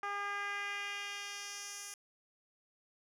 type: tone with band-pass filter sweep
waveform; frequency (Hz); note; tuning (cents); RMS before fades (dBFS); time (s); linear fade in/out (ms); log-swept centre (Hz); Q
10% pulse; 404.6; G#4; -45; -41; 0.03-1.94; 2; 1100 to 8100; 1.4
effects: none